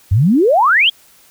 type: exponential sweep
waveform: sine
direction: up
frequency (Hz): 86.9 to 3397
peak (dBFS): -8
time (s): 0.11-0.9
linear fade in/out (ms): 10
effects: white hiss -48 dBFS RMS until 1.3 s